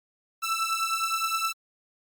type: beating tone pair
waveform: sawtooth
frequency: 1321 / 1330.7 Hz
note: E6 / E6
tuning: +3 / +16 cents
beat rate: 9.7 Hz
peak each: -25 dBFS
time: 0.42-1.53 s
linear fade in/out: 20 ms
effects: Opus 32 kbps